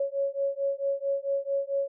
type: beating tone pair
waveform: sine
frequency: 552 / 556.5 Hz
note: C#5 / C#5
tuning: -7 / +7 cents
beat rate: 4.5 Hz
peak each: -29 dBFS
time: 0-1.88 s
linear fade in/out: 5 ms
effects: none